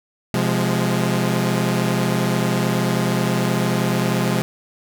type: chord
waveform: sawtooth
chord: F minor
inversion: second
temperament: equal with one note detuned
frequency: 128.64 / 174.61 / 207.7 Hz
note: C3 / F3 / Ab3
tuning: -29 / 0 / 0 cents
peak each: -18 dBFS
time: 0.34-4.42 s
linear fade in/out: 0 ms
effects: none